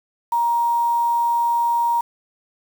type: tone with quantisation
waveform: sine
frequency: 940 Hz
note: A#5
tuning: 14 cents sharp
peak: -16 dBFS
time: 0.32-2.01 s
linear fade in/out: 5 ms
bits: 6
effects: none